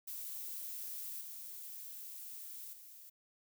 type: noise with level steps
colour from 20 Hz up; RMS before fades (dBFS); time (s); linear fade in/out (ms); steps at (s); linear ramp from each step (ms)
violet; -44 / -48 / -55; 0.07-3.1; 10; 1.21 / 2.73; 2
effects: none